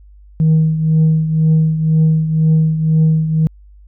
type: tone with tremolo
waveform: sine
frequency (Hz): 158.3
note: D#3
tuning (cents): +30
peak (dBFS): -5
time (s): 0.4-3.47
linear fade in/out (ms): 0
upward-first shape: triangle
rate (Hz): 2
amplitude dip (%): 70
effects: tanh soft clip ceiling -6 dBFS + added 50 Hz sine -39 dBFS peak until 3.87 s